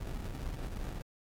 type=noise with sample-and-hold; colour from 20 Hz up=brown; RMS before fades=-39 dBFS; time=0-1.02 s; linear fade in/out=5 ms; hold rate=1050 Hz; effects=AAC 48 kbps